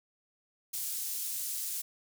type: high-pass noise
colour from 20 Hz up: pink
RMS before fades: -36 dBFS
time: 0.73-1.82 s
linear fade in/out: 10 ms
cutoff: 8000 Hz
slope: 12 dB/octave
effects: none